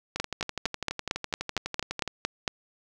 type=two click trains; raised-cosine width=0.2 ms; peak=-14 / -9 dBFS; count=24 / 11; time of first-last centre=0.16-2.077 / 0.2-2.478 s; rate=12 / 4.39 Hz; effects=none